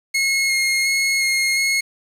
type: tone with vibrato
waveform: sawtooth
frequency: 2157 Hz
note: C#7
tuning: 48 cents flat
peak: -13 dBFS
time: 0.14-1.81 s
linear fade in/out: 10 ms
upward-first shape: square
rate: 1.4 Hz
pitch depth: 10 cents each way
effects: low-pass 11000 Hz 12 dB/octave + 7-bit